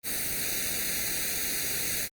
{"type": "noise with comb filter", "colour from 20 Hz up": "white", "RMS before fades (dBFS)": -30, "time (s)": [0.03, 2.09], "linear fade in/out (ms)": 50, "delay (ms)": 0.47, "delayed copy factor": 0.95, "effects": ["Opus 32 kbps"]}